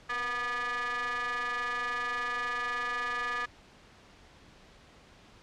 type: ring-modulated tone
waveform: 40% pulse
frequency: 245.3 Hz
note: B3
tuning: 12 cents flat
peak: -27 dBFS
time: 0.09-3.46 s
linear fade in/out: 10 ms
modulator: 1460 Hz
effects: pink hiss -56 dBFS RMS until 5.42 s + low-pass 5000 Hz 12 dB/octave